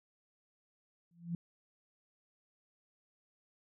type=tone with exponential growth; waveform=sine; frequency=170.7 Hz; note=F3; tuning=39 cents flat; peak=-31 dBFS; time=1.11-1.35 s; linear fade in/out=2 ms; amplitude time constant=52 ms; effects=none